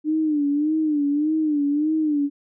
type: tone with vibrato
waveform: sine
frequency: 300 Hz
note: D4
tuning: 37 cents sharp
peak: -18 dBFS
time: 0.04-2.3 s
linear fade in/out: 50 ms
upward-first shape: sine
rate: 1.7 Hz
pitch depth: 90 cents each way
effects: none